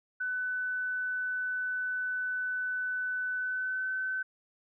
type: tone with pitch glide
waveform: sine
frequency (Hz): 1500 to 1522.7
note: F#6 to F#6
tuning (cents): +23 to +49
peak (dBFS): -30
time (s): 0.2-4.23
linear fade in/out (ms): 10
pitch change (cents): +26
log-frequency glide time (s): 3.33-3.9
effects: none